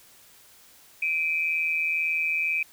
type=tone pair together; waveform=sine; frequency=2354 / 2516 Hz; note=D7 / D#7; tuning=+3 / +19 cents; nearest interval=minor second; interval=116 cents; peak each=-26 dBFS; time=1.02-2.63 s; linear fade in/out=5 ms; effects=white hiss -54 dBFS RMS until 2.72 s